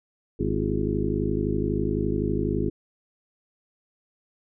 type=harmonic tone with a mistuned harmonic; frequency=51.91 Hz; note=G#1; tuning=in tune; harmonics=1 / 2 / 3 / 4 / 5 / 6 / 7 / 8; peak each=-31 / -31 / -31 / -31 / -31 / -31 / -31 / -31 dBFS; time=0.39-2.7 s; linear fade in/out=10 ms; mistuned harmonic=6; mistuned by=+100 cents; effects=none